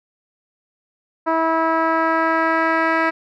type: tone with low-pass filter sweep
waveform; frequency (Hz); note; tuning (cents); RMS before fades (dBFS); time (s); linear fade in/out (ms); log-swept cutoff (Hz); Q
10% pulse; 324.9; E4; -25; -18; 1.26-3.11; 20; 1100 to 2100; 1.5
effects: none